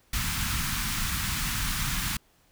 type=band-stop noise; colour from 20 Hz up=pink; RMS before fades=-29 dBFS; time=0.13-2.17 s; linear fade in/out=5 ms; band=220 to 1100 Hz; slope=24 dB/octave; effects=pink hiss -64 dBFS RMS until 2.51 s